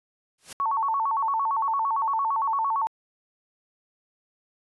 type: noise with exponential growth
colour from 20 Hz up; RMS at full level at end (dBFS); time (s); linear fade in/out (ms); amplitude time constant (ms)
white; -33; 0.38-0.53; 5; 32
type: tone with vibrato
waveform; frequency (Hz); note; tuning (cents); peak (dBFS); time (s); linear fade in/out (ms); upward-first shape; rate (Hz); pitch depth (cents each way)
sine; 997; B5; +16; -22; 0.6-2.87; 0; square; 8.8; 190
effects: resampled to 24000 Hz